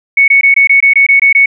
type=tone bursts; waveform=sine; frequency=2217 Hz; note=C#7; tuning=in tune; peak=-3 dBFS; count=10; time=0.17-1.459 s; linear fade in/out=5 ms; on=110 ms; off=21 ms; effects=none